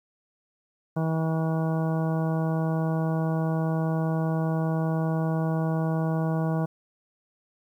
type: harmonic tone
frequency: 160.9 Hz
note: E3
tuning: 42 cents flat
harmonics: 1 / 2 / 3 / 4 / 5 / 6 / 7 / 9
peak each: -24 / -33 / -35 / -34 / -38 / -41 / -41 / -44 dBFS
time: 0.96-6.66 s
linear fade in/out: 10 ms
effects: 10-bit